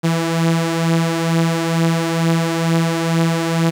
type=beating tone pair; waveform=sawtooth; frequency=164.81 / 167.01 Hz; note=E3 / E3; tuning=0 / +23 cents; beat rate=2.2 Hz; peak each=-12 / -17 dBFS; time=0.03-3.71 s; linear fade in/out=20 ms; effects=low-pass 10000 Hz 12 dB/octave + 7-bit